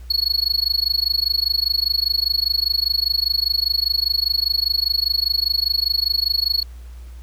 triangle tone with amplitude modulation, 4360 Hz, C#8, 29 cents flat, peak -12 dBFS, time 0.1-6.63 s, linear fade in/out 5 ms, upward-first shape sine, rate 25 Hz, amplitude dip 100%, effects added 60 Hz sine -34 dBFS peak until 7.22 s + pink hiss -53 dBFS RMS until 7.22 s

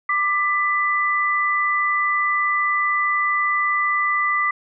sine tone pair together, 1184 / 1991.2 Hz, D6 / B6, +14 / +14 cents, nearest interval major sixth, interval 900 cents, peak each -20 dBFS, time 0.09-4.51 s, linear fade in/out 5 ms, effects none

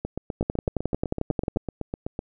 two click trains, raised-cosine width 2 ms, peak -15 / -10 dBFS, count 18 / 14, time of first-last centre 0.05-2.191 / 0.41-1.571 s, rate 7.94 / 11.2 Hz, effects none

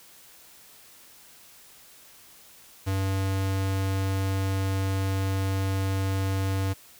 square tone, 96.4 Hz, G2, 28 cents flat, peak -25 dBFS, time 2.86-6.74 s, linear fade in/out 20 ms, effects white hiss -52 dBFS RMS until 6.99 s

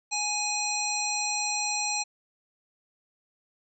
harmonic tone, 834 Hz, G#5, 7 cents sharp, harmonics 1 / 3 / 5 / 7 / 9, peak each -33 / -33 / -33 / -33 / -33 dBFS, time 0.11-2.04 s, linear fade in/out 20 ms, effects none

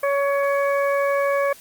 harmonic tone, 561 Hz, C#5, 21 cents sharp, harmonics 1 / 2 / 3 / 4, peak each -19 / -25 / -29 / -31 dBFS, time 0.03-1.53 s, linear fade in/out 5 ms, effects white hiss -46 dBFS RMS until 1.6 s + Opus 32 kbps

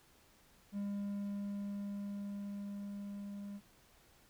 triangle tone with level ramp, 201.7 Hz, G3, 50 cents sharp, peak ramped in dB -34 to -41 dBFS, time 0.72-3.61 s, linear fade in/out 50 ms, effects pink hiss -66 dBFS RMS until 4.29 s

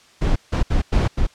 brown noise bursts at uneven times, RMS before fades -17 dBFS, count 5, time 0.21-0.36 / 0.52-0.63 / 0.7-0.82 / 0.92-1.08 / 1.17-1.27 s, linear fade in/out 10 ms, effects white hiss -51 dBFS RMS until 1.34 s + low-pass 6000 Hz 12 dB/octave

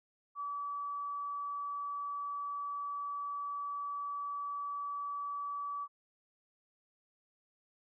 sine tone, 1148 Hz, D6, 40 cents flat, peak -36 dBFS, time 0.35-5.88 s, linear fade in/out 50 ms, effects none

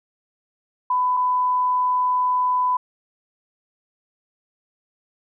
sine tone pair in turn, 1000 / 1000 Hz, B5 / B5, +21 / +21 cents, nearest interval unison, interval 0 cents, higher neither, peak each -17 dBFS, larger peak neither, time 0.9-1.17 / 1.17-2.77 s, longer second, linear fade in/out 5 ms, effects none

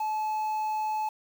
triangle tone with quantisation, 862 Hz, A5, 36 cents flat, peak -25 dBFS, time 0-1.09 s, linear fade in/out 5 ms, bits 8, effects none

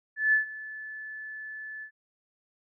sine tone with ADSR envelope, 1737 Hz, A6, 23 cents flat, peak -18 dBFS, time 0.16-1.91 s, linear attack 170 ms, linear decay 120 ms, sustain -19 dB, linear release 84 ms, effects none

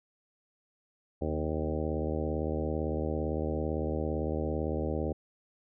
harmonic tone with a mistuned harmonic, 77.78 Hz, D#2, in tune, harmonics 1 / 2 / 3 / 4 / 5 / 6 / 7 / 8 / 10, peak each -34 / -39 / -38 / -37 / -38 / -38 / -38 / -43 / -45 dBFS, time 1.21-5.13 s, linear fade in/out 10 ms, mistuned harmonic 2, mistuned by -36 cents, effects none

